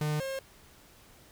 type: tone pair in turn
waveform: 45% pulse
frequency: 151 / 536.6 Hz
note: D3 / C5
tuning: +48 / +44 cents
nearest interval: octave + minor seventh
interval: 2196 cents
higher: second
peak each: -28 / -33 dBFS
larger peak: first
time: 0.01-0.2 / 0.2-0.39 s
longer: neither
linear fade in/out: 2 ms
effects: pink hiss -57 dBFS RMS until 1.31 s